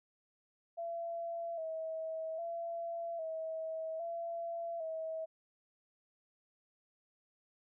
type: tone with vibrato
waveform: sine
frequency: 659.3 Hz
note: E5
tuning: in tune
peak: -37 dBFS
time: 0.77-5.26 s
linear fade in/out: 20 ms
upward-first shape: square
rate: 0.62 Hz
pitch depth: 43 cents each way
effects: none